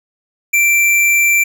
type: tone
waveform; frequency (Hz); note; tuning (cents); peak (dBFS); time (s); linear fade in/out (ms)
square; 2349; D7; 0; -10; 0.53-1.44; 10
effects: 8-bit